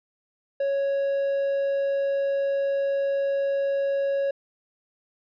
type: tone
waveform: triangle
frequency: 554 Hz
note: C#5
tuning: 1 cent flat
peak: -20 dBFS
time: 0.6-4.31 s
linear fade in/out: 5 ms
effects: resampled to 11025 Hz